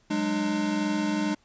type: tone cluster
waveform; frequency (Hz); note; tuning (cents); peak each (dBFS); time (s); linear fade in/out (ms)
square; 185.2 / 207.4 / 300.8; F#3 / G#3 / D4; +2 / -2 / +42; -36 / -29 / -28; 0.1-1.35; 10
effects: pink hiss -64 dBFS RMS until 1.44 s + resampled to 16000 Hz